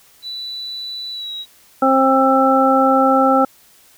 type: tone with pitch glide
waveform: sine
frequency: 3967 to 3843 Hz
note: B7 to B7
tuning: +7 to -48 cents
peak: -25 dBFS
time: 0.22-1.46 s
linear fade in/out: 50 ms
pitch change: -55 cents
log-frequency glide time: 1.11-1.34 s
type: harmonic tone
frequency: 265.7 Hz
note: C4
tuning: 27 cents sharp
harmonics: 1 / 2 / 3 / 5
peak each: -16 / -16 / -16 / -16 dBFS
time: 1.82-3.45 s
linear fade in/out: 5 ms
effects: white hiss -50 dBFS RMS until 3.97 s